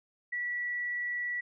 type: tone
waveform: sine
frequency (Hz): 1947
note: B6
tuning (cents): -25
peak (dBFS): -31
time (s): 0.32-1.41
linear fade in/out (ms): 10
effects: none